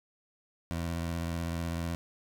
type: tone with vibrato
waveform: 20% pulse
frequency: 84.1 Hz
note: E2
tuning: 35 cents sharp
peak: -27 dBFS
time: 0.71-1.95 s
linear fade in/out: 0 ms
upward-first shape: triangle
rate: 16 Hz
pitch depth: 44 cents each way
effects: none